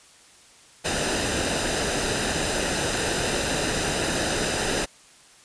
pink noise with comb filter, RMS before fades -25 dBFS, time 0.84-4.86 s, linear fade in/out 20 ms, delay 0.9 ms, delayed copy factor -0.55, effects white hiss -52 dBFS RMS until 5.44 s + resampled to 22050 Hz

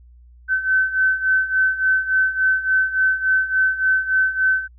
sine beating tone pair, 1527 / 1530.5 Hz, G6 / G6, -46 / -42 cents, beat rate 3.5 Hz, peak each -21 / -17 dBFS, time 0.48-4.68 s, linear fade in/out 50 ms, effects added 60 Hz sine -44 dBFS peak until 4.78 s

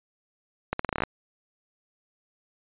accelerating click train, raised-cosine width 0.5 ms, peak -11 dBFS, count 10, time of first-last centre 0.73-1.036 s, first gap 64 ms, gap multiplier 0.83, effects resampled to 8000 Hz

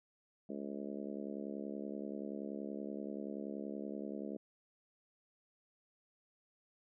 harmonic tone, 70.5 Hz, C#2, 30 cents sharp, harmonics 3 / 4 / 5 / 6 / 7 / 8 / 9, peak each -44 / -46 / -48 / -50 / -51 / -52 / -53 dBFS, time 0.49-4.37 s, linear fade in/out 5 ms, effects none

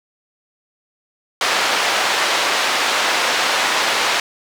pink band-pass noise, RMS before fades -18 dBFS, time 1.41-4.2 s, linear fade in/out 2 ms, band 720 to 5000 Hz, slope 12 dB/octave, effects none

